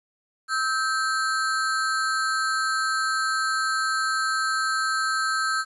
square ring-modulated tone, 1432 Hz, F6, 43 cents sharp, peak -20 dBFS, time 0.48-5.65 s, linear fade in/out 50 ms, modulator 134 Hz, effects resampled to 24000 Hz + 10-bit

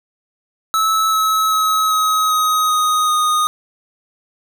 square tone with pitch steps, 1303 / 1291.8 / 1280.6 / 1269.6 / 1258.6 / 1247.8 / 1237 Hz, E6 / E6 / D#6 / D#6 / D#6 / D#6 / D#6, -20 / -35 / +49 / +35 / +19 / +5 / -10 cents, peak -14 dBFS, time 0.74-3.47 s, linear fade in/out 0 ms, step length 390 ms, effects none

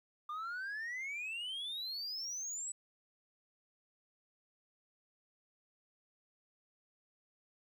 sine exponential sweep, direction up, 1188 to 7980 Hz, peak -36 dBFS, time 0.29-2.72 s, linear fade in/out 5 ms, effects tanh soft clip ceiling -38 dBFS + 12-bit

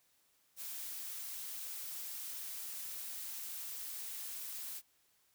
blue noise, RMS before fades -44 dBFS, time 0.56-4.82 s, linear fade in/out 50 ms, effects white hiss -73 dBFS RMS until 5.34 s

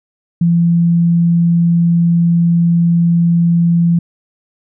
sine tone, 170 Hz, F3, 46 cents flat, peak -8 dBFS, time 0.41-3.99 s, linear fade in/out 5 ms, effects none

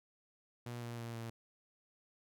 sawtooth tone with pitch steps, 119.9 / 118.25 / 116.62 / 115.02 Hz, A#2 / A#2 / A#2 / A#2, +49 / +25 / +1 / -23 cents, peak -38 dBFS, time 0.66-1.3 s, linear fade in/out 5 ms, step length 160 ms, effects none

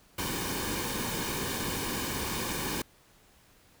pink noise with comb filter, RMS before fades -33 dBFS, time 0.18-2.82 s, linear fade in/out 5 ms, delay 1.5 ms, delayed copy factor -0.6, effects pink hiss -61 dBFS RMS until 3.8 s

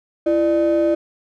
triangle ring-modulated tone, 466.2 Hz, A#4, in tune, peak -8 dBFS, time 0.26-0.95 s, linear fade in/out 10 ms, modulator 131 Hz, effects tanh soft clip ceiling -8 dBFS

